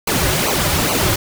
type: noise with flanger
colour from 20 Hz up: pink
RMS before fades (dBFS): -17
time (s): 0.07-1.16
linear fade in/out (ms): 5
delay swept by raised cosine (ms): 0.55 to 4.55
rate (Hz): 2.4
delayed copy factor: -0.8
effects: none